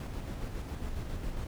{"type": "noise with tremolo", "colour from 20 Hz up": "brown", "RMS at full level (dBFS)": -36, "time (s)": [0, 1.47], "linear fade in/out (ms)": 2, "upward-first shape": "square", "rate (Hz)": 7.3, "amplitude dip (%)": 30, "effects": []}